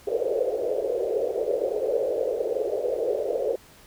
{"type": "band-pass noise", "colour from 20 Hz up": "pink", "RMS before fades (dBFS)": -26, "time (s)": [0.07, 3.56], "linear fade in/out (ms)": 5, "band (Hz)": [420, 570], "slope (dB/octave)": 48, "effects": ["pink hiss -52 dBFS RMS until 3.86 s"]}